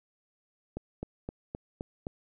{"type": "click train", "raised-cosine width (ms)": 2, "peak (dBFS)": -22, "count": 6, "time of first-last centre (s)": [0.77, 2.069], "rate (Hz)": 3.85, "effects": []}